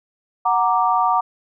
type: chord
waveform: sine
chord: Gb augmented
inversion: none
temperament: equal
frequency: 740 / 932.3 / 1174.7 Hz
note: Gb5 / Bb5 / D6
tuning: 0 / 0 / 0 cents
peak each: -19 dBFS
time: 0.45-1.21 s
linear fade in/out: 10 ms
effects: none